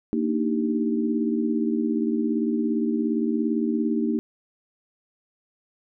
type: chord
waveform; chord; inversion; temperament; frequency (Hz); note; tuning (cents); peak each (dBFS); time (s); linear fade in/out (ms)
sine; Eb major seventh; second; equal with one note detuned; 230.8 / 293.7 / 311.1 / 392; Bb3 / D4 / Eb4 / G4; -17 / 0 / 0 / 0; -24 / -30 / -26 / -30; 0.13-4.19; 0
effects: none